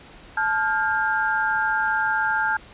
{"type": "tone cluster", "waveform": "sine", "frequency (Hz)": [873, 1401, 1608], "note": ["A5", "F6", "G6"], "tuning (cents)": [-14, 5, 44], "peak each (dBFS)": -24, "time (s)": [0.37, 2.57], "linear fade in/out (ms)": 5, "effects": ["pink hiss -46 dBFS RMS until 2.73 s", "resampled to 8000 Hz"]}